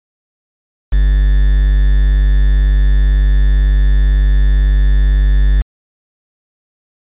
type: tone with quantisation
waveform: triangle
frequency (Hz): 49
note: G1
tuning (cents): 0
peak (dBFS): -5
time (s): 0.92-5.62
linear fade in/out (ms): 10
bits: 5
effects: resampled to 8000 Hz